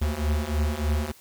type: beating tone pair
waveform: square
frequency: 73 / 76.3 Hz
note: D2 / D#2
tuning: -10 / -33 cents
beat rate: 3.3 Hz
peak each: -28 / -26 dBFS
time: 0.01-1.12 s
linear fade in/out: 10 ms
effects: white hiss -53 dBFS RMS until 1.2 s